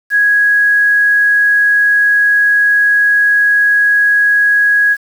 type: tone with quantisation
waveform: sine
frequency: 1661.2 Hz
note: G#6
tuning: in tune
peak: -7 dBFS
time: 0.1-4.97 s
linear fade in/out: 50 ms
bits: 6
effects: none